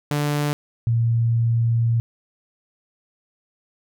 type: tone pair in turn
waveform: sawtooth / sine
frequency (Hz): 146.83 / 116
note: D3 / A#2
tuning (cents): 0 / -8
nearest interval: major third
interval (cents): 408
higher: first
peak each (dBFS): -16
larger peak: neither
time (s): 0.11-0.53 / 0.87-2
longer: second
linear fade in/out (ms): 0
effects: none